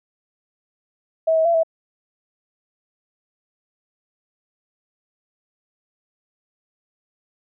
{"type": "tone with pitch steps", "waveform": "sine", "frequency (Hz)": [646, 642, 677, 652], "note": ["E5", "E5", "E5", "E5"], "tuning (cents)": [-35, -46, 46, -19], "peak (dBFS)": -14, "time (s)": [1.27, 1.634], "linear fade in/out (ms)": 10, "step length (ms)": 91, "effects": []}